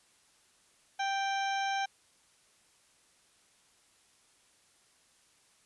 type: harmonic tone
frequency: 785 Hz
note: G5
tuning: 2 cents sharp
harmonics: 1 / 2 / 3 / 4 / 5 / 7 / 8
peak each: -31 / -37 / -41 / -43 / -45 / -48 / -49 dBFS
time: 0.99-1.86 s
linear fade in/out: 10 ms
effects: white hiss -66 dBFS RMS until 5.65 s + resampled to 24000 Hz